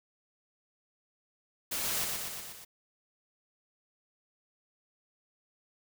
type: noise with echo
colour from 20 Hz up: white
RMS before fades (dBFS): -34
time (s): 1.71-2.05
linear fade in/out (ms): 10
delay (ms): 120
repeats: 5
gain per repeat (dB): -3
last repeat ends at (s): 2.65
effects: none

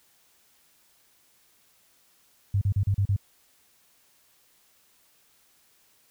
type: tone bursts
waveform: sine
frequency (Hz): 99.1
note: G2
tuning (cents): +19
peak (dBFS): -20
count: 6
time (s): 2.54-3.164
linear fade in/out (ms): 5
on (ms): 74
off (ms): 36
effects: white hiss -63 dBFS RMS until 6.1 s

